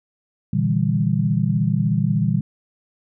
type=chord; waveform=sine; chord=E half-diminished seventh; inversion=second; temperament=just; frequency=118.67 / 148.33 / 164.81 / 197.78 Hz; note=Bb2 / D3 / E3 / G3; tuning=+31 / +18 / 0 / +16 cents; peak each=-22 dBFS; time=0.53-2.41 s; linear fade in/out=5 ms; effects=none